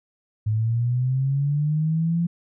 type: linear sweep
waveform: sine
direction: up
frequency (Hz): 105.9 to 172.3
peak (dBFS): -19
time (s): 0.46-2.27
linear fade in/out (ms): 10
effects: none